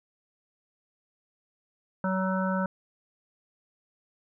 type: harmonic tone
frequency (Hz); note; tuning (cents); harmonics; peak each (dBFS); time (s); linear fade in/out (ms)
188.4; F#3; +32; 1 / 3 / 5 / 7 / 8; -27 / -32 / -34 / -35 / -36; 2.04-2.66; 2
effects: none